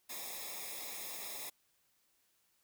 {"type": "noise with comb filter", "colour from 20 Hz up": "white", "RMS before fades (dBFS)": -44, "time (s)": [0.09, 1.5], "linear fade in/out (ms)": 10, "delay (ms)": 0.67, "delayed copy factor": -0.85, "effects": ["white hiss -75 dBFS RMS until 2.63 s"]}